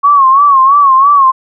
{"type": "tone with vibrato", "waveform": "sine", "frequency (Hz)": 1104, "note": "C#6", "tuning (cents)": -7, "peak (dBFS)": -3, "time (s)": [0.03, 1.32], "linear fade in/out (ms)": 20, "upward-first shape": "sine", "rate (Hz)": 3, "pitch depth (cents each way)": 93, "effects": []}